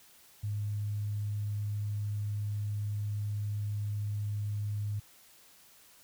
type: tone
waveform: sine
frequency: 103.83 Hz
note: G#2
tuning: in tune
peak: -31 dBFS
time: 0.43-5 s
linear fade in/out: 10 ms
effects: white hiss -59 dBFS RMS until 6.03 s